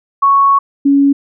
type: tone pair in turn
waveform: sine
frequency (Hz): 1108.7 / 279.7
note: C#6 / C#4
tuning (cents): 0 / +16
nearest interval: 2 octaves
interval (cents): 2384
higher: first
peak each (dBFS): -6 / -6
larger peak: neither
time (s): 0.22-0.59 / 0.85-1.13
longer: first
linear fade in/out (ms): 10
effects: none